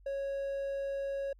triangle tone, 552 Hz, C#5, 7 cents flat, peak -31 dBFS, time 0.06-1.33 s, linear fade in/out 5 ms, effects added 47 Hz sine -56 dBFS peak until 1.39 s

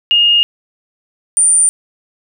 sine tone pair in turn, 2845 / 9082 Hz, F7 / C#9, +31 / +41 cents, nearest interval octave + minor sixth, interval 2010 cents, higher second, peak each -7 dBFS, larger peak neither, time 0.11-0.43 / 1.37-1.69 s, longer neither, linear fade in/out 0 ms, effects none

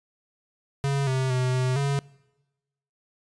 square tone with pitch steps, 139.2 / 131.1 / 127.4 / 128.1 / 140.1 Hz, C#3 / C3 / C3 / C3 / C#3, +8 / +4 / -46 / -36 / +19 cents, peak -23 dBFS, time 0.84-1.99 s, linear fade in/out 0 ms, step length 230 ms, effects noise-tail reverb RT60 1.0 s tail -23 dB re dry + resampled to 22050 Hz

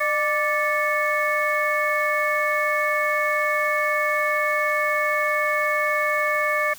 sine tone cluster, 604 / 1173 / 1756 / 2203 Hz, D5 / D6 / A6 / C#7, +48 / -2 / -4 / -11 cents, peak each -25 dBFS, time 0-6.74 s, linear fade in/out 10 ms, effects white hiss -43 dBFS RMS until 6.78 s

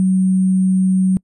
sine tone with sample-and-hold, 187.2 Hz, F#3, 20 cents sharp, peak -11 dBFS, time 0-1.17 s, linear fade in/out 0 ms, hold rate 8820 Hz, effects noise-tail reverb RT60 0.1 s tail -26 dB re dry + resampled to 32000 Hz

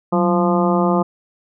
harmonic tone with a mistuned harmonic, 174 Hz, F3, 6 cents flat, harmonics 1 / 2 / 3 / 4 / 5 / 6 / 7, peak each -17 / -20 / -22 / -23 / -24 / -25 / -25 dBFS, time 0.12-1.03 s, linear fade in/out 10 ms, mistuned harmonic 1, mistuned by +110 cents, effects none

